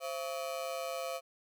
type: ring-modulated tone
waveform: 35% pulse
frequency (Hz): 601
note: D5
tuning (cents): +40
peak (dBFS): -31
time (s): 0-1.21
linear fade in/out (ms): 50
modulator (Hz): 74.3
effects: none